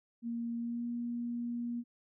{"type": "tone with pitch glide", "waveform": "sine", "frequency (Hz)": [233.9, 238.1], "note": ["A#3", "A#3"], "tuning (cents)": [6, 37], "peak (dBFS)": -34, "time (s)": [0.22, 1.84], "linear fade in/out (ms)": 50, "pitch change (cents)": 31, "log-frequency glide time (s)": [0.57, 0.86], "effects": []}